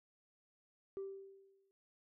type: tone with exponential decay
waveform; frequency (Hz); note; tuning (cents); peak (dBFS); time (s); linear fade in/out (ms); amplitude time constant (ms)
sine; 390; G4; -9; -37; 0.97-1.71; 0; 160
effects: noise-tail reverb RT60 0.3 s tail -26 dB re dry + tanh soft clip ceiling -38 dBFS